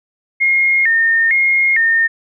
sine tone with vibrato, 1977 Hz, B6, 1 cent sharp, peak -10 dBFS, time 0.4-2.08 s, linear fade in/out 20 ms, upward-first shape square, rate 1.1 Hz, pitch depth 140 cents each way, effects none

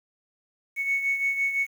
sine beating tone pair, 2214 / 2219.9 Hz, C#7 / C#7, -3 / +2 cents, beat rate 5.9 Hz, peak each -23 / -30 dBFS, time 0.76-1.67 s, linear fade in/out 50 ms, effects tanh soft clip ceiling -17 dBFS + 8-bit

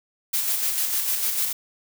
blue noise with tremolo, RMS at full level -23 dBFS, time 0.33-1.53 s, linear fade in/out 10 ms, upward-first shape square, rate 6.7 Hz, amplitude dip 35%, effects none

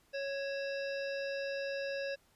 harmonic tone with a mistuned harmonic, 553 Hz, C#5, 4 cents flat, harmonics 1 / 3 / 5 / 7 / 9 / 10, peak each -36 / -43 / -46 / -53 / -51 / -54 dBFS, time 0.13-2.16 s, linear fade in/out 20 ms, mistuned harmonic 5, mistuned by -60 cents, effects pink hiss -69 dBFS RMS until 2.35 s + resampled to 32000 Hz

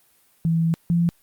sine tone pair in turn, 164.6 / 170.51 Hz, E3 / F3, -2 / -41 cents, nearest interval minor second, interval 61 cents, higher second, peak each -17 / -16 dBFS, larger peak second, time 0.45-0.74 / 0.9-1.09 s, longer first, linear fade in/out 0 ms, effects white hiss -60 dBFS RMS until 1.22 s + Opus 32 kbps

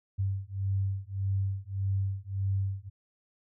sine beating tone pair, 96.6 / 98.3 Hz, G2 / G2, -25 / +5 cents, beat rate 1.7 Hz, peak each -31 dBFS, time 0.18-2.9 s, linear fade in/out 20 ms, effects none

